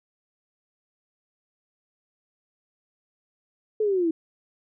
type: linear sweep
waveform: sine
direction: down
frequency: 440 to 315 Hz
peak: -20 dBFS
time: 3.8-4.11 s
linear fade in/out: 5 ms
effects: none